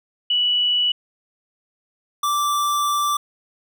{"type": "tone pair in turn", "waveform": ["sine", "square"], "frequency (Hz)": [2949, 1170.3], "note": ["F#7", "D6"], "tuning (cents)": [-6, -6], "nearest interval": "octave + major third", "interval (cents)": 1600, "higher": "first", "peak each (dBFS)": [-16, -19], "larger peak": "first", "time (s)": [[0.3, 0.92], [2.23, 3.17]], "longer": "second", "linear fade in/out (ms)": 5, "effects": []}